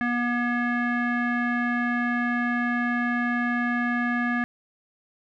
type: tone with low-pass filter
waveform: square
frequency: 241.2 Hz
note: B3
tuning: 41 cents flat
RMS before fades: -25 dBFS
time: 0.01-4.44 s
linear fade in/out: 0 ms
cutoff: 1800 Hz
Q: 6.2
effects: none